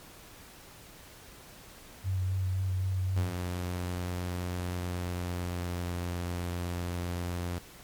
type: tone with vibrato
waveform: sine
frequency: 93.7 Hz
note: F#2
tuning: 22 cents sharp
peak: -27 dBFS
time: 2.03-3.34 s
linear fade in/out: 50 ms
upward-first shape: sine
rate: 3.8 Hz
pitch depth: 20 cents each way
type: tone with pitch glide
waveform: sawtooth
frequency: 89.4 to 87.81 Hz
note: F2 to F2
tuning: +41 to +10 cents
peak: -28 dBFS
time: 3.16-7.59 s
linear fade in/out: 10 ms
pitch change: -31 cents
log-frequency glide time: 4.72-5.94 s
effects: pink hiss -51 dBFS RMS until 7.83 s + MP3 96 kbps